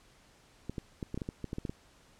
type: clicks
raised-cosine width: 3 ms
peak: -23 dBFS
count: 12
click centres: 0.696 / 0.782 / 1.028 / 1.144 / 1.176 / 1.218 / 1.289 / 1.443 / 1.531 / 1.584 / 1.652 / 1.695 s
effects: pink hiss -62 dBFS RMS until 2.19 s + low-pass 9000 Hz 12 dB/octave